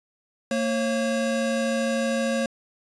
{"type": "tone pair together", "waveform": "square", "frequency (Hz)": [228.3, 543.7], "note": ["A#3", "C#5"], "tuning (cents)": [-36, -34], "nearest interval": "octave + minor third", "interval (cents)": 1502, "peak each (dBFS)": -26, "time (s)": [0.51, 2.46], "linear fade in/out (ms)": 2, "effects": ["resampled to 22050 Hz"]}